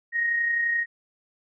sine tone with amplitude modulation, 1871 Hz, A#6, 6 cents sharp, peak -20 dBFS, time 0.12-0.86 s, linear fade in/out 50 ms, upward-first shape sine, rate 31.6 Hz, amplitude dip 35%, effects none

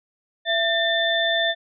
sine tone cluster, 669 / 1796 / 3541 Hz, E5 / A6 / A7, +25 / +35 / +10 cents, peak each -23 dBFS, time 0.45-1.55 s, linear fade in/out 50 ms, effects none

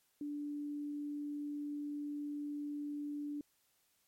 sine tone, 292.1 Hz, D4, 9 cents flat, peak -38 dBFS, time 0.21-3.41 s, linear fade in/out 2 ms, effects white hiss -75 dBFS RMS until 4.07 s + MP3 64 kbps

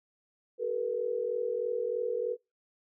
sine tone cluster, 383.4 / 443.2 / 486.4 Hz, G4 / A4 / B4, -38 / +13 / -26 cents, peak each -38 / -33 / -31 dBFS, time 0.58-2.37 s, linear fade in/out 50 ms, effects noise-tail reverb RT60 0.2 s tail -21 dB re dry

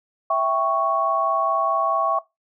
sine chord, C# diminished, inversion first, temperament equal, 659.3 / 784 / 1108.7 Hz, E5 / G5 / C#6, 0 / 0 / 0 cents, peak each -22 / -26 / -20 dBFS, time 0.3-2.19 s, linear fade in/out 5 ms, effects noise-tail reverb RT60 0.2 s tail -20 dB re dry

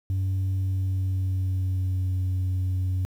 sine tone with pitch glide, 95.1 to 92.61 Hz, F#2 to F#2, +48 to +2 cents, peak -20 dBFS, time 0.1-3.05 s, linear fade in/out 0 ms, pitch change -46 cents, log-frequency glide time 0.55-2.13 s, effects tanh soft clip ceiling -22 dBFS + 9-bit

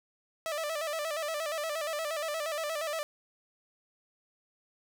sawtooth tone with vibrato, 620 Hz, D#5, 6 cents flat, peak -28 dBFS, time 0.46-3.03 s, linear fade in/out 0 ms, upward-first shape square, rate 8.5 Hz, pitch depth 82 cents each way, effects none

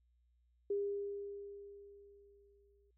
sine tone with exponential decay, 403.2 Hz, G4, 49 cents sharp, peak -32 dBFS, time 0.7-2.91 s, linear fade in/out 5 ms, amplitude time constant 480 ms, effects added 60 Hz sine -70 dBFS peak until 2.97 s

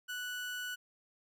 30% pulse tone, 1480 Hz, F#6, in tune, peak -35 dBFS, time 0.08-0.76 s, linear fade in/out 20 ms, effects none

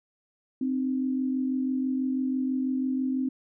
sine tone pair together, 259.8 / 305.9 Hz, C4 / D#4, -12 / -29 cents, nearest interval minor third, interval 283 cents, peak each -25 / -34 dBFS, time 0.61-3.29 s, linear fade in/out 5 ms, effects none

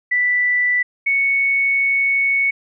sine tone pair in turn, 1975.5 / 2217 Hz, B6 / C#7, 0 / 0 cents, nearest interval major second, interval 200 cents, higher second, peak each -14 dBFS, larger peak neither, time 0.11-0.83 / 1.06-2.51 s, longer second, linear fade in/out 10 ms, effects none

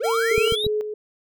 triangle linear sweep, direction up, 395.4 to 3951 Hz, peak -22 dBFS, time 0-0.67 s, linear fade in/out 10 ms
square tone, 456.1 Hz, A#4, 38 cents flat, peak -21 dBFS, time 0.03-0.56 s, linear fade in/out 20 ms
sine tone with tremolo, 424.5 Hz, G#4, 38 cents sharp, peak -20 dBFS, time 0.31-0.94 s, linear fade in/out 5 ms, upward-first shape square, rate 3 Hz, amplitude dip 55%
click train, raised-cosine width 5 ms, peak -16 dBFS, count 3, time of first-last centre 0.38-0.666 s, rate 6.99 Hz
effects none

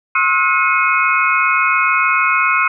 sine tone cluster, 1072 / 1295 / 1442 / 2176 / 2510 Hz, C6 / E6 / F#6 / C#7 / D#7, +42 / -31 / -45 / -33 / +15 cents, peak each -18 dBFS, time 0.15-2.68 s, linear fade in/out 5 ms, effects none

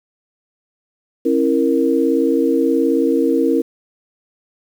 sine chord, A# diminished, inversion first, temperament equal with one note detuned, 270.9 / 329.6 / 466.2 Hz, C#4 / E4 / A#4, -40 / 0 / 0 cents, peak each -17 dBFS, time 1.25-3.62 s, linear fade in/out 10 ms, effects 7-bit

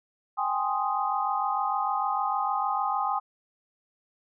sine chord, Ab major seventh, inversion third, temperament equal, 784 / 830.6 / 1046.5 / 1244.5 Hz, G5 / Ab5 / C6 / Eb6, 0 / 0 / 0 / 0 cents, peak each -30 / -30 / -31 / -30 dBFS, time 0.37-3.2 s, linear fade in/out 20 ms, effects none

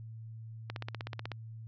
click train, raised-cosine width 0.3 ms, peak -22 dBFS, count 11, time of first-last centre 0.7-1.317 s, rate 16.2 Hz, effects added 112 Hz sine -43 dBFS peak until 1.67 s + resampled to 16000 Hz

